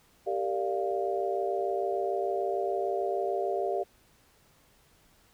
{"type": "chord", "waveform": "sine", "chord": "G minor seventh", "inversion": "none", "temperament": "equal with one note detuned", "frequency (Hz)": [392, 458.7, 587.3, 698.5], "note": ["G4", "Bb4", "D5", "F5"], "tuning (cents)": [0, -28, 0, 0], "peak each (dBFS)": [-31, -35, -34, -32], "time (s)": [0.26, 3.84], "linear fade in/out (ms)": 20, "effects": ["pink hiss -63 dBFS RMS until 5.33 s"]}